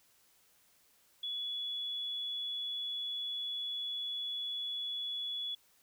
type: tone with amplitude modulation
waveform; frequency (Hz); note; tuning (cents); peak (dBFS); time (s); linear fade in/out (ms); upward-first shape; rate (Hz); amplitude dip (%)
sine; 3400; G#7; +40; -34; 1.23-5.55; 5; sine; 120; 30
effects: white hiss -68 dBFS RMS until 5.82 s